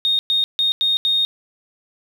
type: tone bursts at uneven times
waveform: sine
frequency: 3700 Hz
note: A#7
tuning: 14 cents flat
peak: -14 dBFS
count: 5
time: 0.05-0.19 / 0.3-0.44 / 0.59-0.72 / 0.81-0.97 / 1.05-1.25 s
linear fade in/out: 0 ms
effects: tanh soft clip ceiling -10 dBFS + 8-bit